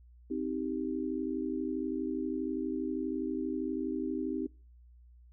sine chord, C minor, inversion none, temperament just, 261.6 / 314 / 392.4 Hz, C4 / Eb4 / G4, 0 / +16 / +2 cents, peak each -35 / -35 / -38 dBFS, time 0.3-4.47 s, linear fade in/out 10 ms, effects noise-tail reverb RT60 0.4 s tail -26 dB re dry + added 60 Hz sine -54 dBFS peak until 5.32 s

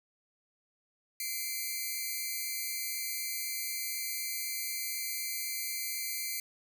5% pulse tone pair together, 2081 / 2318 Hz, C7 / D7, -10 / -23 cents, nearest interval major second, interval 187 cents, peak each -27 dBFS, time 1.2-6.4 s, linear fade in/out 2 ms, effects none

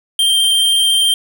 square tone with vibrato, 3163 Hz, G7, 15 cents sharp, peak -11 dBFS, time 0.19-1.14 s, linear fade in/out 2 ms, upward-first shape sine, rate 14 Hz, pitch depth 9 cents each way, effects none

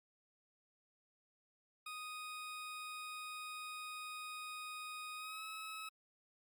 20% pulse tone with pitch glide, 1244.5 to 1289.1 Hz, D#6 to E6, 0 to -39 cents, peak -40 dBFS, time 1.86-5.89 s, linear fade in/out 5 ms, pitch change +61 cents, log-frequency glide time 5.17-5.43 s, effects Opus 48 kbps

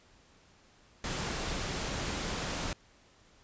pink noise, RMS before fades -35 dBFS, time 1.04-2.73 s, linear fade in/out 2 ms, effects pink hiss -62 dBFS RMS until 3.43 s + resampled to 16000 Hz

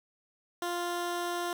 15% pulse tone, 349.2 Hz, F4, in tune, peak -25 dBFS, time 0.62-1.53 s, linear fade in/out 2 ms, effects none

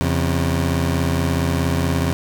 20% pulse tone pair together, 84.6 / 135.3 Hz, E2 / C#3, +45 / -42 cents, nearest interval minor sixth, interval 813 cents, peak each -14 / -17 dBFS, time 0.01-2.13 s, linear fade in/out 0 ms, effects none

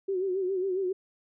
sine tone with vibrato, 376.8 Hz, F#4, 32 cents sharp, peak -26 dBFS, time 0.08-0.93 s, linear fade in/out 10 ms, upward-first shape sine, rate 7.3 Hz, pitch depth 77 cents each way, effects none

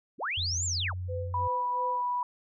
sine linear two-way sweep, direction up then down, 124.8 to 7459 to 414.7 Hz, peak -29 dBFS, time 0.18-0.94 s, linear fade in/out 50 ms, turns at 0.65 s
sine tone with pitch glide, 87.31 to 90.76 Hz, F2 to F#2, 0 to -33 cents, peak -32 dBFS, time 0.37-1.48 s, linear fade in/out 10 ms, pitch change +67 cents, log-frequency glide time 0.66-0.83 s
sine tone with tremolo, 507 Hz, B4, 45 cents sharp, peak -33 dBFS, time 1.08-2.03 s, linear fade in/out 20 ms, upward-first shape sine, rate 2.9 Hz, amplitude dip 90%
sine tone, 982 Hz, B5, 10 cents flat, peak -27 dBFS, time 1.34-2.23 s, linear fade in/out 2 ms
effects none

